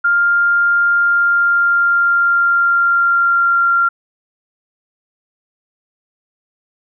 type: tone with pitch glide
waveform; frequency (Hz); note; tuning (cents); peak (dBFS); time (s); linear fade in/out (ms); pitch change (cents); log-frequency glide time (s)
sine; 1400 to 1383.1; F6 to F6; +4 to -17; -10; 0.04-3.89; 10; -21; 0.97-3.69
effects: none